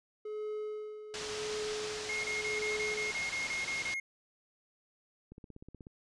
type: tone with tremolo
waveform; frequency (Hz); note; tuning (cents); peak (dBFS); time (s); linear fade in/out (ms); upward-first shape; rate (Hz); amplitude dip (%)
triangle; 425.8; G#4; +43; -33; 0.25-3.11; 5; sine; 0.91; 65
type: low-pass noise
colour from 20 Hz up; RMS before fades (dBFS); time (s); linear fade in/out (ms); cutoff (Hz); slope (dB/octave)
white; -42; 1.14-3.94; 0; 6400; 24
type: tone bursts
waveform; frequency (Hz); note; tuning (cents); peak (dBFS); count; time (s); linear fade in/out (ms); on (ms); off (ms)
triangle; 2150; C7; +47; -32; 11; 2.09-4; 5; 150; 26
type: click train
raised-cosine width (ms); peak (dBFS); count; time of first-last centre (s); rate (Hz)
3; -36; 10; 5.32-5.869; 16.4
effects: resampled to 24000 Hz